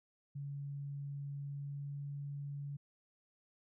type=tone with pitch glide; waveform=sine; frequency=141.4 to 142.3 Hz; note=C#3 to C#3; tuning=+35 to +46 cents; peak=-40 dBFS; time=0.35-2.77 s; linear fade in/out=10 ms; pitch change=+11 cents; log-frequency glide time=1.4-2.04 s; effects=none